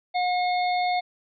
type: harmonic tone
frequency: 721 Hz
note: F#5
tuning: 45 cents flat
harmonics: 1 / 3 / 5 / 6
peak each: -22 / -31 / -37 / -37 dBFS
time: 0.14-1.01 s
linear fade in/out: 20 ms
effects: none